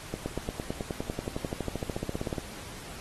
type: accelerating click train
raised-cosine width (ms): 2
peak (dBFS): -18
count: 28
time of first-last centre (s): 0.14-2.382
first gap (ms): 120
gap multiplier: 0.97
effects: pink hiss -44 dBFS RMS until 3 s + AAC 32 kbps